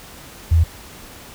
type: tone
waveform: sine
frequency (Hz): 82.41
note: E2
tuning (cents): 0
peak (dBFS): -10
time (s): 0.51-0.64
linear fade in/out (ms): 10
effects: pink hiss -40 dBFS RMS until 1.34 s